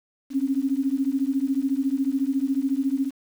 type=beating tone pair; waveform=sine; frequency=264.4 / 278.4 Hz; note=C4 / C#4; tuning=+18 / +8 cents; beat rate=14 Hz; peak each=-24 / -24 dBFS; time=0.3-3.11 s; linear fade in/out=50 ms; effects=8-bit